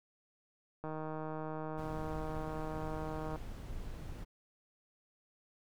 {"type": "click train", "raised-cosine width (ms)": 1, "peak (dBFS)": -28, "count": 394, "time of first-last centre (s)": [0.84, 3.359], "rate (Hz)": 156}
{"type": "noise", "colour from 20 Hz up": "brown", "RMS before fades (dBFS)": -44, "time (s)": [1.77, 4.25], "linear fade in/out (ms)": 20}
{"effects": []}